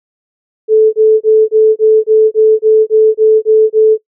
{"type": "tone bursts", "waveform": "sine", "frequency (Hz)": 436.2, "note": "A4", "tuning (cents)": -15, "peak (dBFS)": -3, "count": 12, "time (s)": [0.68, 3.977], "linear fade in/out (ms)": 50, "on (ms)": 250, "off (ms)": 27, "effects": ["noise-tail reverb RT60 0.1 s tail -21 dB re dry"]}